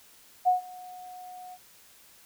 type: tone with ADSR envelope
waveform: sine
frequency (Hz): 730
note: F#5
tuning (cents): -24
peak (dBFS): -17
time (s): 0.45-1.58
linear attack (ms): 28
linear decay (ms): 130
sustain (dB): -24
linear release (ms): 48
effects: white hiss -56 dBFS RMS until 2.25 s